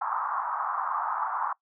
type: band-pass noise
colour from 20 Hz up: pink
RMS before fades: -30 dBFS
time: 0.01-1.53 s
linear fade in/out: 5 ms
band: 850 to 1300 Hz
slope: 48 dB/octave
effects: noise-tail reverb RT60 0.1 s tail -22 dB re dry